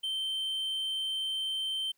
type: tone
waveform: triangle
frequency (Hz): 3112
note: G7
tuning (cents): -13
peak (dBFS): -29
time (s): 0.03-1.92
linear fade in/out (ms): 10
effects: white hiss -74 dBFS RMS until 1.97 s